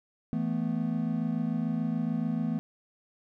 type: chord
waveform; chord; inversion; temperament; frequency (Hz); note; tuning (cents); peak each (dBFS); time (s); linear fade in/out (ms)
triangle; E suspended fourth; none; equal; 164.81 / 220 / 246.9; E3 / A3 / B3; 0 / 0 / 0; -30 / -29 / -30; 0.33-2.59; 0
effects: none